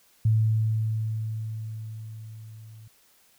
sine tone with level ramp, 110 Hz, A2, in tune, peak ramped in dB -17 to -44 dBFS, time 0.25-2.88 s, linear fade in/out 5 ms, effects white hiss -61 dBFS RMS until 3.38 s

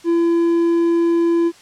triangle tone, 337.9 Hz, E4, 43 cents sharp, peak -11 dBFS, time 0.04-1.52 s, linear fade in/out 50 ms, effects white hiss -46 dBFS RMS until 1.61 s + low-pass 7000 Hz 12 dB/octave

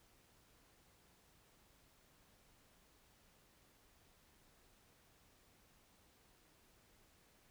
silence, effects pink hiss -70 dBFS RMS until 7.5 s

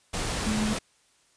sine tone in noise, 214.7 Hz, A3, 42 cents flat, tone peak -25 dBFS, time 0.46-0.74 s, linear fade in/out 10 ms, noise pink, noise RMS -30 dBFS, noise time 0.13-0.79 s, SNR +2 dB, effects white hiss -64 dBFS RMS until 1.36 s + resampled to 22050 Hz

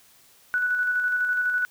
sine tone with tremolo, 1480 Hz, F#6, in tune, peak -20 dBFS, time 0.54-1.65 s, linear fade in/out 0 ms, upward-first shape square, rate 12 Hz, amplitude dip 30%, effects white hiss -56 dBFS RMS until 1.7 s

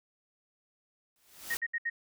white noise with exponential growth, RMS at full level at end -34 dBFS, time 1.16-1.57 s, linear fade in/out 1 ms, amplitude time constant 87 ms
sine tone bursts, 1864.7 Hz, A#6, in tune, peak -29 dBFS, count 4, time 1.5-1.9 s, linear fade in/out 10 ms, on 49 ms, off 68 ms
effects none

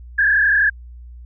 sine tone with frequency modulation, 1661 Hz, G#6, in tune, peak -12 dBFS, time 0.18-0.7 s, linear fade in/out 10 ms, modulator 32.1 Hz, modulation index 2.3, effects added 60 Hz sine -35 dBFS peak until 1.25 s

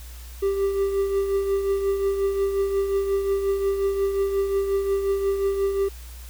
triangle tone with tremolo, 393.5 Hz, G4, 7 cents sharp, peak -16 dBFS, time 0.42-5.89 s, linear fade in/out 10 ms, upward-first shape triangle, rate 5.6 Hz, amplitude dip 55%, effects added 60 Hz sine -37 dBFS peak until 6.29 s + white hiss -47 dBFS RMS until 6.29 s

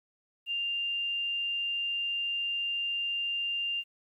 sine tone, 2794 Hz, F7, in tune, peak -29 dBFS, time 0.46-3.84 s, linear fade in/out 50 ms, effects 11-bit

